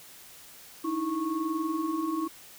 sine tone cluster, 301.8 / 322.6 / 1101 Hz, D4 / E4 / C#6, +47 / -37 / -12 cents, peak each -35 / -29 / -34 dBFS, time 0.84-2.28 s, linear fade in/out 10 ms, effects white hiss -50 dBFS RMS until 2.58 s

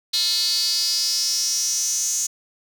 square tone with high-pass filter sweep, 196 Hz, G3, in tune, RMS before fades -22 dBFS, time 0.13-2.27 s, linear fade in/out 10 ms, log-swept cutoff 4100 to 6600 Hz, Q 7.1, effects none

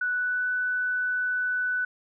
sine tone with pitch glide, 1480 to 1492.9 Hz, F#6 to F#6, 0 to +15 cents, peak -24 dBFS, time 0.01-1.85 s, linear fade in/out 5 ms, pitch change +15 cents, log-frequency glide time 0.11-0.48 s, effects none

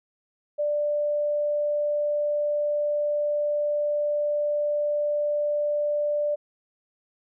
sine tone, 590 Hz, D5, 8 cents sharp, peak -22 dBFS, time 0.58-6.36 s, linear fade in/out 20 ms, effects none

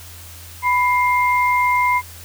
sine tone pair together, 992 / 2110 Hz, B5 / C7, +7 / +14 cents, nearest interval octave + minor second, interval 1307 cents, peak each -15 / -19 dBFS, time 0.62-2.02 s, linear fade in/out 50 ms, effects added 85 Hz sine -39 dBFS peak until 2.24 s + white hiss -40 dBFS RMS until 2.24 s

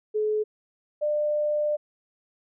sine tone pair in turn, 427.2 / 597.6 Hz, G#4 / D5, +49 / +30 cents, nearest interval tritone, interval 581 cents, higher second, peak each -22 / -22 dBFS, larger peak neither, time 0.14-0.44 / 1.01-1.77 s, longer second, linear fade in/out 20 ms, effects none

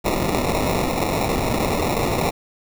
white noise with sample-and-hold, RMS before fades -21 dBFS, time 0.04-2.31 s, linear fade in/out 20 ms, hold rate 1575 Hz, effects none

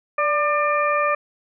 harmonic tone with a mistuned harmonic, 598 Hz, D5, 31 cents sharp, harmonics 1 / 2 / 3 / 4, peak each -22 / -20 / -27 / -27 dBFS, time 0.18-1.15 s, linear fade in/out 5 ms, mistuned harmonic 1, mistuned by -39 cents, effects none

